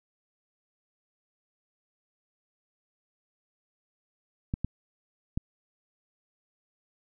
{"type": "clicks", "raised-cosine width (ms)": 5, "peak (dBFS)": -16, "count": 3, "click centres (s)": [4.539, 4.646, 5.375], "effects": []}